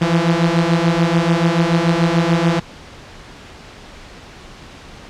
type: beating tone pair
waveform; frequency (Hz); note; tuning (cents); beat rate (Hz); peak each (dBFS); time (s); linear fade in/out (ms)
sawtooth; 164.81 / 171.71; E3 / F3; 0 / -29; 6.9; -12; 0.01-2.6; 10
effects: pink hiss -38 dBFS RMS until 5.09 s + low-pass 5000 Hz 12 dB/octave